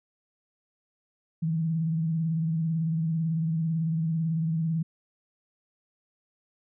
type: tone with vibrato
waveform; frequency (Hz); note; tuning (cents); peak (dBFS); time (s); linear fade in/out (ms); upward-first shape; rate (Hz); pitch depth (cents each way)
sine; 162.1; E3; -29; -24; 1.42-4.83; 10; sine; 18; 56
effects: none